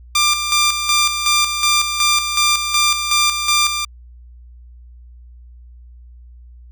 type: tone with tremolo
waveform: 10% pulse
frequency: 1191 Hz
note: D6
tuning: 24 cents sharp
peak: -4 dBFS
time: 0.15-3.85 s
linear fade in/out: 5 ms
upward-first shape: square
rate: 2.7 Hz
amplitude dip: 55%
effects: added 60 Hz sine -38 dBFS peak until 6.71 s